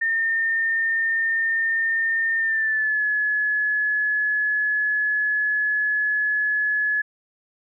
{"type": "tone with pitch glide", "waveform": "sine", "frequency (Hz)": [1815, 1703.3], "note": ["A#6", "G#6"], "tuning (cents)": [-47, 43], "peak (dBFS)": -19, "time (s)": [0.01, 7.02], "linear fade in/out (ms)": 10, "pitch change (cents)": -110, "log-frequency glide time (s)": [2.38, 3.03], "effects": []}